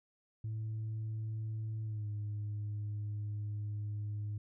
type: tone with pitch glide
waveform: sine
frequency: 109.7 to 104.44 Hz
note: A2 to G#2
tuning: -5 to +10 cents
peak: -34 dBFS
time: 0.44-4.38 s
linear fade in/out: 5 ms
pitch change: -85 cents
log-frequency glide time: 1.84-2.07 s
effects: tanh soft clip ceiling -34 dBFS